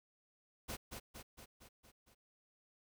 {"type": "noise with echo", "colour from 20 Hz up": "pink", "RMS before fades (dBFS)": -43, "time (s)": [0.68, 0.77], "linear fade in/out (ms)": 20, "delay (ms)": 230, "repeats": 6, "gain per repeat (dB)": -4, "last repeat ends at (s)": 2.15, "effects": []}